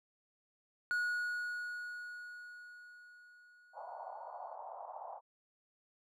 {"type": "tone with exponential decay", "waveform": "triangle", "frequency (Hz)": 1454, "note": "F#6", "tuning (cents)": -31, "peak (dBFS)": -29, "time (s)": [0.91, 4.55], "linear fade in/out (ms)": 0, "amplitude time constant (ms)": 790}
{"type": "band-pass noise", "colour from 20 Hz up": "white", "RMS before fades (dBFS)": -47, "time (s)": [3.73, 5.21], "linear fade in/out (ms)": 50, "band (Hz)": [630, 940], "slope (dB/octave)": 48}
{"effects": []}